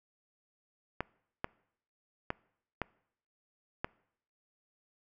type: clicks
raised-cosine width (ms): 0.5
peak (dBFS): -17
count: 5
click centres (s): 1.006 / 1.444 / 2.304 / 2.817 / 3.845
effects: noise-tail reverb RT60 0.7 s tail -24 dB re dry